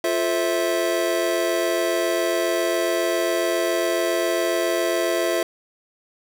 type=chord; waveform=square; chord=F major seventh; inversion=none; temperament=just; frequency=349.2 / 436.5 / 523.8 / 654.8 Hz; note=F4 / A4 / C5 / E5; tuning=0 / -14 / +2 / -12 cents; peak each=-25 / -30 / -29 / -24 dBFS; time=0.04-5.43 s; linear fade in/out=2 ms; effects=none